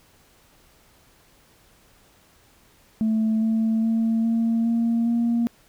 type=tone with pitch steps; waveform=sine; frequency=220 / 222.8 / 225.7 / 228.5 / 231.5 / 234.4 Hz; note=A3 / A3 / A3 / A#3 / A#3 / A#3; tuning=0 / +22 / +44 / -34 / -12 / +10 cents; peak=-17 dBFS; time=3.01-5.47 s; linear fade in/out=0 ms; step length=410 ms; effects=tanh soft clip ceiling -16 dBFS + pink hiss -57 dBFS RMS until 5.68 s